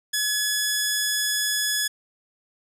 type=tone; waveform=10% pulse; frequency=1698 Hz; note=G#6; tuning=38 cents sharp; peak=-13 dBFS; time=0.13-1.88 s; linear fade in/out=10 ms; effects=none